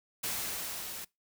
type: noise with level ramp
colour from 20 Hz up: white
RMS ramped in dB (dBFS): -34 to -42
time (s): 0.23-1.05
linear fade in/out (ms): 10
effects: noise-tail reverb RT60 0.2 s tail -23 dB re dry